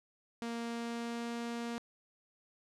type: tone with pitch glide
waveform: sawtooth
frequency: 233.1 to 235 Hz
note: A#3 to A#3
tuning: 0 to +14 cents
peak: -33 dBFS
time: 0.42-1.78 s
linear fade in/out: 0 ms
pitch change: +14 cents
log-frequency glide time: 0.55-1.35 s
effects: low-pass 8000 Hz 12 dB/octave